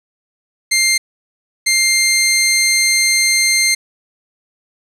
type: tone pair in turn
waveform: 15% pulse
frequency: 2100 / 2100 Hz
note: C7 / C7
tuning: +6 / +6 cents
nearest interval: unison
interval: 0 cents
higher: neither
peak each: -5 dBFS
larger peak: neither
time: 0.71-0.98 / 1.66-3.75 s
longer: second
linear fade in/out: 10 ms
effects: resampled to 32000 Hz + 7-bit